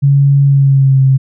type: tone with pitch glide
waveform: sine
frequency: 140 to 133.6 Hz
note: C#3 to C3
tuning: +18 to +36 cents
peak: -5 dBFS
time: 0.02-1.18 s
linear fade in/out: 20 ms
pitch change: -82 cents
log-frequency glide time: 0.45-1.01 s
effects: none